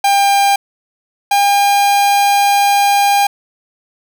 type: tone pair in turn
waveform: 45% pulse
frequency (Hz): 799 / 806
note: G5 / G5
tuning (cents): +33 / +48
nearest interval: unison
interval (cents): 15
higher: second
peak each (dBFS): -9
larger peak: neither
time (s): 0.04-0.56 / 1.31-3.27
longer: second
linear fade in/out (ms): 5
effects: none